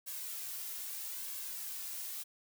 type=noise with flanger; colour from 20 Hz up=blue; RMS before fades=-42 dBFS; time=0.06-2.24 s; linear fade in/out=20 ms; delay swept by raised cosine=1.8 to 2.9 ms; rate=0.79 Hz; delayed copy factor=+0.5; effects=none